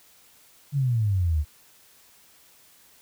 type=exponential sweep; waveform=sine; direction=down; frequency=146.83 to 71.4 Hz; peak=-20 dBFS; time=0.72-1.45 s; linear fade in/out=50 ms; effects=white hiss -56 dBFS RMS until 3.01 s